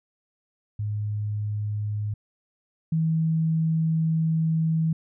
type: tone pair in turn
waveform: sine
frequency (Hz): 104.9 / 161.04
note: G#2 / E3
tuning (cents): +18 / -40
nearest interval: perfect fifth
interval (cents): 742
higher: second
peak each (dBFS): -25 / -20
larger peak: second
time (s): 0.79-2.14 / 2.92-4.93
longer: second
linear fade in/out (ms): 5
effects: none